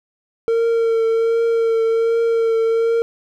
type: tone with vibrato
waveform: triangle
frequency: 456.4 Hz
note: A#4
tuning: 37 cents flat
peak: -12 dBFS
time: 0.48-3.02 s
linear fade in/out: 0 ms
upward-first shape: triangle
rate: 1.3 Hz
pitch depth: 22 cents each way
effects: none